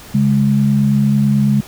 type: tone pair together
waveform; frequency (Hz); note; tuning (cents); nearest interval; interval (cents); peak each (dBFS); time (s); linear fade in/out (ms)
sine; 138.59 / 207.7; C#3 / G#3; 0 / 0; perfect fifth; 700; -14 / -12; 0.14-1.61; 10
effects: pink hiss -37 dBFS RMS until 1.67 s